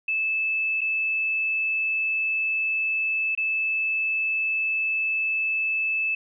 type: tone with dropouts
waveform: sine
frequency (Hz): 2620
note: E7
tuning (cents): -11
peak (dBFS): -22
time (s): 0.08-6.15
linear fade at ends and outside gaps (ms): 5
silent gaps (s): 0.809-0.814 / 3.351-3.375
effects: none